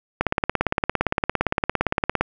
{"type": "click train", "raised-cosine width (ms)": 0.5, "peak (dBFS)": -4, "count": 36, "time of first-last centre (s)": [0.21, 2.21], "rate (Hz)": 17.5, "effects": []}